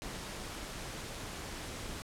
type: noise with amplitude modulation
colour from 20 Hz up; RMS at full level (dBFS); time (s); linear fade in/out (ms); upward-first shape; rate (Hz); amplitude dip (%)
pink; -40; 0.02-2.02; 0; sine; 240; 50
effects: low-pass 10000 Hz 12 dB/octave